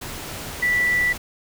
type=tone in noise; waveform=sine; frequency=1966 Hz; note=B6; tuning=8 cents flat; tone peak=-17 dBFS; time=0.62-1.13 s; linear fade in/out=10 ms; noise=pink; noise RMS=-33 dBFS; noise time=0.01-1.18 s; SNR=+13 dB; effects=none